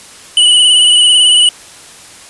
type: tone with vibrato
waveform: square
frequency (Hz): 2960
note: F#7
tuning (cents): 0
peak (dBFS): -5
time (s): 0.37-1.49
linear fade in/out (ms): 2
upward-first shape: sine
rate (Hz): 18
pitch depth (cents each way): 40
effects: white hiss -35 dBFS RMS until 2.29 s + resampled to 24000 Hz